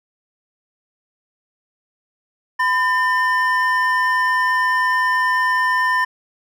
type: tone pair together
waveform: triangle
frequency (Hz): 1008 / 1802.3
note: B5 / A6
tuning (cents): +35 / +41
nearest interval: minor seventh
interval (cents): 1006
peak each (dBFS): -16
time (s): 2.59-6.05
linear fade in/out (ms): 10
effects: none